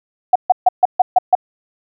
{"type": "tone bursts", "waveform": "sine", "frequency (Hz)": 736, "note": "F#5", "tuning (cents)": -9, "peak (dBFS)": -5, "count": 7, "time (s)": [0.33, 1.352], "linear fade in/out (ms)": 5, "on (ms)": 26, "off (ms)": 140, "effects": []}